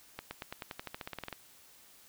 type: accelerating click train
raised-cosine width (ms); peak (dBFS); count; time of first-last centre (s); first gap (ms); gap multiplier
0.3; -23; 16; 0.19-1.327; 120; 0.93
effects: white hiss -59 dBFS RMS until 2.08 s